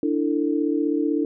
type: chord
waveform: sine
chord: D suspended second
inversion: none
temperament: equal with one note detuned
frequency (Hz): 293.7 / 329.6 / 447.2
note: D4 / E4 / A4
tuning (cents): 0 / 0 / +28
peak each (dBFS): -22 / -24 / -27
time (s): 0.03-1.25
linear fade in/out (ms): 2
effects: none